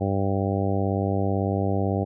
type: harmonic tone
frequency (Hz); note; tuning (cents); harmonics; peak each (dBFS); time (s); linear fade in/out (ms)
98; G2; 0; 1 / 2 / 3 / 4 / 5 / 6 / 7 / 8; -25 / -28 / -30 / -31 / -32 / -33 / -33 / -34; 0-2.05; 20
effects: none